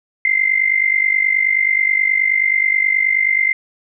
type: tone with amplitude modulation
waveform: sine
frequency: 2086 Hz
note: C7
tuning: 6 cents flat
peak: -9 dBFS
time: 0.25-3.53 s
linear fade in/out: 2 ms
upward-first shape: sine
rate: 49.4 Hz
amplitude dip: 80%
effects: none